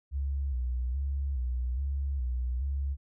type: tone with vibrato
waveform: sine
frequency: 65.41 Hz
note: C2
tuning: in tune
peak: -28 dBFS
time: 0.11-2.97 s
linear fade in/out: 50 ms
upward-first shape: square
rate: 1.2 Hz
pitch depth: 94 cents each way
effects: none